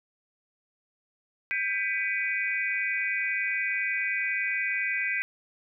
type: tone cluster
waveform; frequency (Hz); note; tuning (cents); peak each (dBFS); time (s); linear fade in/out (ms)
sine; 1582 / 1992 / 2275 / 2478; G6 / B6 / C#7 / D#7; +15 / +14 / +44 / -8; -32 / -30 / -32 / -33; 1.51-5.22; 0
effects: none